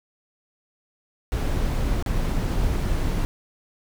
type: noise with dropouts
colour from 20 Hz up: brown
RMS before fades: -23 dBFS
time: 1.32-3.25 s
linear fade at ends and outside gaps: 0 ms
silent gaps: 2.025-2.062 s
effects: none